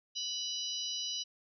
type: harmonic tone with a mistuned harmonic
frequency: 987.8 Hz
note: B5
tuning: in tune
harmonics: 3 / 4 / 5 / 6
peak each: -39 / -40 / -41 / -42 dBFS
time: 0.15-1.24 s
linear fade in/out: 20 ms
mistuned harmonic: 6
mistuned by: -40 cents
effects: none